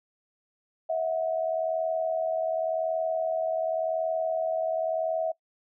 sine tone pair together, 645 / 725.9 Hz, E5 / F#5, -38 / -33 cents, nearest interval major second, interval 205 cents, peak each -26 / -32 dBFS, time 0.89-5.32 s, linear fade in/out 10 ms, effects noise-tail reverb RT60 0.1 s tail -21 dB re dry

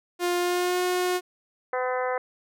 sawtooth tone with pitch glide, 352.8 to 361.5 Hz, F4 to F#4, +18 to -40 cents, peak -19 dBFS, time 0.19-1.21 s, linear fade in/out 50 ms, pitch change +42 cents, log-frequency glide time 0.38-0.82 s
harmonic tone, 253.4 Hz, B3, 45 cents sharp, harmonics 2 / 3 / 4 / 5 / 6 / 7 / 8, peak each -27 / -31 / -33 / -35 / -37 / -38 / -39 dBFS, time 1.73-2.18 s, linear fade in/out 2 ms
effects none

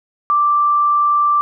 sine tone, 1174.7 Hz, D6, in tune, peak -11 dBFS, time 0.3-1.41 s, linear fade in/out 0 ms, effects none

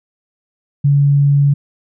sine tone, 142 Hz, C#3, 42 cents sharp, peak -8 dBFS, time 0.84-1.54 s, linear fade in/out 10 ms, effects none

